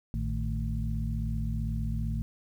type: harmonic tone with a mistuned harmonic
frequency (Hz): 55.5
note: A1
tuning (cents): +16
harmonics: 1 / 2 / 3 / 4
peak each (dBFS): -31 / -34 / -36 / -37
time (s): 0.14-2.22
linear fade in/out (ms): 0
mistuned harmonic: 3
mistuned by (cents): -140
effects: 10-bit